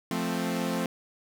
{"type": "chord", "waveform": "sawtooth", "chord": "F major", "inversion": "none", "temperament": "equal", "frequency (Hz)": [174.61, 220, 261.6], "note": ["F3", "A3", "C4"], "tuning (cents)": [0, 0, 0], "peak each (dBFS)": -28, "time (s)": [0.11, 0.86], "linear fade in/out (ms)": 2, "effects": []}